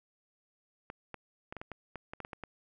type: clicks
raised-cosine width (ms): 0.5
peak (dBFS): -26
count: 12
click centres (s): 0.901 / 1.143 / 1.525 / 1.567 / 1.615 / 1.717 / 1.957 / 2.135 / 2.203 / 2.249 / 2.332 / 2.437
effects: none